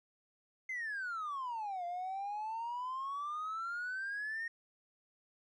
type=exponential two-way sweep; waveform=triangle; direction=down then up; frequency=2100 to 691 to 1864 Hz; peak=-34 dBFS; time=0.69-4.48 s; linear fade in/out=5 ms; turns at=1.85 s; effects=tanh soft clip ceiling -33 dBFS + resampled to 22050 Hz